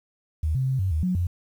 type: tone with pitch steps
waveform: sine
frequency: 78 / 131.2 / 132.1 / 94.4 / 78.1 / 182.2 / 88.1 Hz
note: D#2 / C3 / C3 / F#2 / D#2 / F#3 / F2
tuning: +5 / +5 / +17 / +35 / +7 / -26 / +16 cents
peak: -21 dBFS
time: 0.43-1.27 s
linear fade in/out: 5 ms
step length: 120 ms
effects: 9-bit